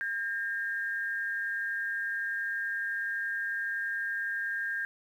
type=tone pair together; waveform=sine; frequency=1609 / 1820.7 Hz; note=G6 / A#6; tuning=+45 / -41 cents; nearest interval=major second; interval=214 cents; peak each=-31 / -37 dBFS; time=0.01-4.85 s; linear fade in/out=0 ms; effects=10-bit